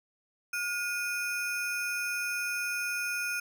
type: ring-modulated tone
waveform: square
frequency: 1950 Hz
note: B6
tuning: 23 cents flat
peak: -28 dBFS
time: 0.53-3.4 s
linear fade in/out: 5 ms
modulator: 522 Hz
effects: none